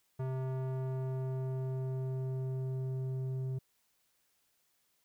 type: tone with low-pass filter sweep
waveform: square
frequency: 130.81 Hz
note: C3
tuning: in tune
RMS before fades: -36 dBFS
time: 0.19-3.59 s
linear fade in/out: 10 ms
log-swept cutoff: 980 to 310 Hz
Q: 0.8
effects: white hiss -75 dBFS RMS until 5.04 s